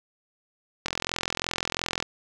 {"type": "click train", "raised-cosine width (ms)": 0.2, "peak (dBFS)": -9, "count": 51, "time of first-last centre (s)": [0.86, 2.026], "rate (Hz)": 42.9, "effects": []}